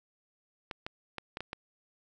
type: clicks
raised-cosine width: 0.3 ms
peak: -21 dBFS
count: 6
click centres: 0.712 / 0.865 / 1.183 / 1.371 / 1.406 / 1.531 s
effects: none